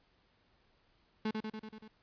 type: tone with echo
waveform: 35% pulse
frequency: 217 Hz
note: A3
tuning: 24 cents flat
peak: -30 dBFS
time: 1.25-1.31 s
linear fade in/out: 5 ms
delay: 95 ms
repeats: 6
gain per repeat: -3 dB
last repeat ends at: 1.88 s
effects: pink hiss -71 dBFS RMS until 2.02 s + resampled to 11025 Hz